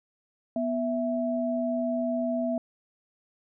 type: tone pair together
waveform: sine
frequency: 245.5 / 659.3 Hz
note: B3 / E5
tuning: -10 / 0 cents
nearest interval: octave + perfect fourth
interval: 1710 cents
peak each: -28 dBFS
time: 0.56-2.58 s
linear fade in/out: 2 ms
effects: none